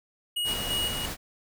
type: tone with tremolo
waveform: square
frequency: 2893 Hz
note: F#7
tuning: 40 cents flat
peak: -27 dBFS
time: 0.36-1.06 s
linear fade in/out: 10 ms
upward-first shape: square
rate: 2.9 Hz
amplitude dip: 50%
type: noise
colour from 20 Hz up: pink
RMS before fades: -34 dBFS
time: 0.44-1.17 s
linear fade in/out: 50 ms
effects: none